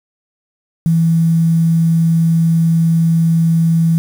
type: tone with quantisation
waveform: sine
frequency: 164.81 Hz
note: E3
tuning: in tune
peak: -9 dBFS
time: 0.86-3.98 s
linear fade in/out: 0 ms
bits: 6
effects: none